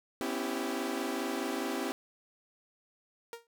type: chord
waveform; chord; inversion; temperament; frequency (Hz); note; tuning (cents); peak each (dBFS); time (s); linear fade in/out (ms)
sawtooth; C# half-diminished seventh; third; equal with one note detuned; 252.4 / 277.2 / 329.6 / 392; B3 / C#4 / E4 / G4; +38 / 0 / 0 / 0; -34; 0.21-1.92; 0
type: tone with exponential decay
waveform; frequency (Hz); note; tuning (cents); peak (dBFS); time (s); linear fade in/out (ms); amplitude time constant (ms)
sawtooth; 466.2; A#4; 0; -33; 3.33-3.47; 1; 30
effects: none